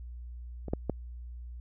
clicks, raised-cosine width 2 ms, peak -25 / -15 / -15 dBFS, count 3, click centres 0.683 / 0.735 / 0.897 s, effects added 60 Hz sine -40 dBFS peak until 1.6 s

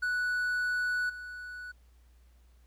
triangle tone with level steps, 1478 Hz, F#6, 2 cents flat, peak -26 / -38 dBFS, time 0.02-1.72 s, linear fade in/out 10 ms, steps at 1.09 s, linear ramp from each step 10 ms, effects added 60 Hz sine -57 dBFS peak until 2.66 s + pink hiss -71 dBFS RMS until 2.66 s

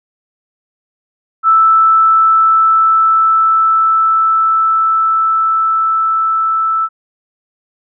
sine tone with level ramp, 1318.5 Hz, E6, in tune, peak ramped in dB -5 to -11 dBFS, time 1.43-6.89 s, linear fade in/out 50 ms, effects none

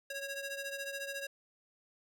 sawtooth ring-modulated tone, 1100 Hz, C#6, 14 cents flat, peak -32 dBFS, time 0.1-1.27 s, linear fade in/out 5 ms, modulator 543 Hz, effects none

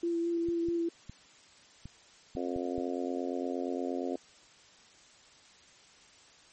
sine tone with vibrato, 338.5 Hz, E4, 46 cents sharp, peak -28 dBFS, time 0.03-0.89 s, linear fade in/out 5 ms, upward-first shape sine, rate 4.7 Hz, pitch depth 16 cents each way
clicks, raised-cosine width 5 ms, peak -31 dBFS, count 7, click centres 0.487 / 0.686 / 1.096 / 1.856 / 2.352 / 2.562 / 2.781 s
harmonic tone, 88.6 Hz, F2, 25 cents sharp, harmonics 3 / 4 / 5 / 6 / 7 / 8, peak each -35 / -37 / -39 / -41 / -42 / -43 dBFS, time 2.36-4.16 s, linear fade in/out 5 ms
effects white hiss -58 dBFS RMS until 6.52 s + MP3 32 kbps

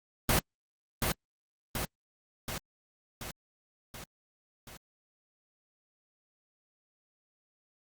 pink noise with echo, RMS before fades -25 dBFS, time 0.29-0.39 s, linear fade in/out 2 ms, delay 730 ms, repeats 6, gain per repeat -4 dB, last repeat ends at 4.77 s, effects Opus 32 kbps

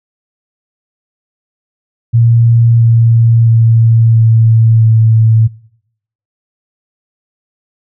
sine tone with pitch steps, 116.54 / 115.33 / 114.14 / 112.96 / 111.79 Hz, A#2 / A#2 / A#2 / A2 / A2, 0 / -18 / -36 / +46 / +28 cents, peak -4 dBFS, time 2.13-5.48 s, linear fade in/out 20 ms, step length 670 ms, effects noise-tail reverb RT60 0.8 s tail -25 dB re dry

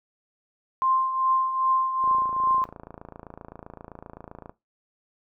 sine tone with tremolo, 1049 Hz, C6, 4 cents sharp, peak -18 dBFS, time 0.82-2.64 s, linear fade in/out 0 ms, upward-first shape triangle, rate 2.5 Hz, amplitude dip 65%
click train, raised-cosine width 1 ms, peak -26 dBFS, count 69, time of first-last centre 2.04-4.495 s, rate 27.7 Hz
effects noise-tail reverb RT60 0.2 s tail -17 dB re dry

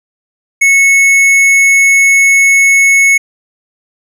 triangle tone with hard clipping, 2200 Hz, C#7, 14 cents flat, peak -6 dBFS, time 0.61-3.18 s, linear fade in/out 10 ms, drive 13 dB, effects none

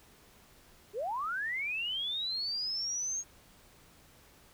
sine linear sweep, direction up, 370.2 to 6580 Hz, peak -32 dBFS, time 0.93-3.24 s, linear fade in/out 50 ms, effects pink hiss -60 dBFS RMS until 4.53 s

